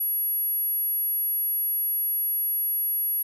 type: tone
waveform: sine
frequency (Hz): 11400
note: F9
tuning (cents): +34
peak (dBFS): -21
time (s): 0-3.23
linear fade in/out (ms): 10
effects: tanh soft clip ceiling -21 dBFS